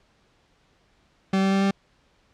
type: tone with pitch steps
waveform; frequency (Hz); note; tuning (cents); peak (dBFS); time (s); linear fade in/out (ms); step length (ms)
40% pulse; 192.3 / 193.64 / 194.98 / 196.34; G3 / G3 / G3 / G3; -33 / -21 / -9 / +3; -18; 1.33-1.71; 5; 95
effects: pink hiss -63 dBFS RMS until 2.33 s + low-pass 5000 Hz 12 dB/octave